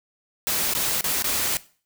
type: noise with dropouts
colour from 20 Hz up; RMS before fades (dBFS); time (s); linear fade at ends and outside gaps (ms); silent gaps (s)
white; -24; 0.47-1.57; 0; 0.736-0.75 / 1.01-1.042 / 1.223-1.243
effects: noise-tail reverb RT60 0.4 s tail -18 dB re dry